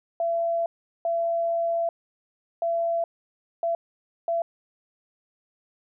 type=tone bursts at uneven times; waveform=sine; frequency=674 Hz; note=E5; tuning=38 cents sharp; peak=-22 dBFS; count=5; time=0.2-0.66 / 1.05-1.89 / 2.62-3.04 / 3.63-3.75 / 4.28-4.42 s; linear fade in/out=2 ms; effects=none